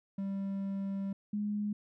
triangle / sine tone pair in turn, 196 / 207.7 Hz, G3 / G#3, 0 / 0 cents, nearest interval minor second, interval 100 cents, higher second, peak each -31 / -31 dBFS, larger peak neither, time 0.18-1.13 / 1.33-1.73 s, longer first, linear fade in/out 5 ms, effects none

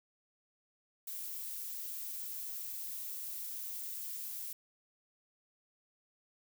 violet noise, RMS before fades -42 dBFS, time 1.07-4.53 s, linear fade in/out 5 ms, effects none

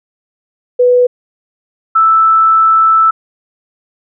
sine tone pair in turn, 493.9 / 1318.6 Hz, B4 / E6, 0 / 0 cents, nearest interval octave + perfect fourth, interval 1700 cents, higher second, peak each -5 dBFS, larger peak neither, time 0.79-1.07 / 1.95-3.11 s, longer second, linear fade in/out 10 ms, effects none

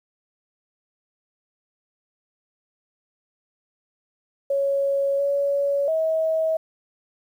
sine tone with pitch steps, 555 / 563 / 641 Hz, C#5 / C#5 / E5, +2 / +27 / -49 cents, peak -19 dBFS, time 4.5-6.57 s, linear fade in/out 5 ms, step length 690 ms, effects 9-bit

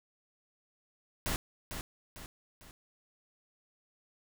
pink noise with echo, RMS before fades -33 dBFS, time 1.26-1.36 s, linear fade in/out 0 ms, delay 450 ms, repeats 3, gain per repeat -7 dB, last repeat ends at 2.71 s, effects none

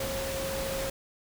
sine tone in noise, 540 Hz, C#5, 45 cents flat, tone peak -33 dBFS, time 0-0.9 s, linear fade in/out 5 ms, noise pink, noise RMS -35 dBFS, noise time 0-0.9 s, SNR -1 dB, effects none

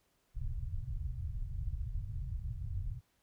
pink low-pass noise, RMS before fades -38 dBFS, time 0.34-3.01 s, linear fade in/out 50 ms, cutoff 130 Hz, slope 48 dB/octave, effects pink hiss -75 dBFS RMS until 3.22 s

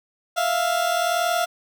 30% pulse tone pair together, 659.3 / 700.1 Hz, E5 / F5, 0 / +4 cents, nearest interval minor second, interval 104 cents, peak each -22 / -19 dBFS, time 0.36-1.46 s, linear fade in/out 20 ms, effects none

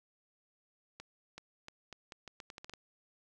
accelerating click train, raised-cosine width 0.2 ms, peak -29 dBFS, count 12, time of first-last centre 1-2.737 s, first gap 380 ms, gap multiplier 0.8, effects none

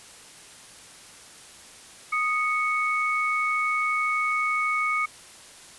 sine tone pair together, 1243.1 / 2217 Hz, D#6 / C#7, -2 / 0 cents, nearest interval minor seventh, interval 1002 cents, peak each -25 / -25 dBFS, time 2.12-5.06 s, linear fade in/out 10 ms, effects white hiss -47 dBFS RMS until 5.78 s + resampled to 24000 Hz

